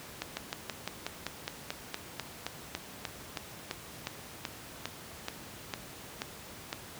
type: slowing click train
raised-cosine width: 0.2 ms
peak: -16 dBFS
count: 23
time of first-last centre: 0.22-6.729 s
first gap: 150 ms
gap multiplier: 1.06
effects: pink hiss -47 dBFS RMS until 6.99 s + high-pass 80 Hz 12 dB/octave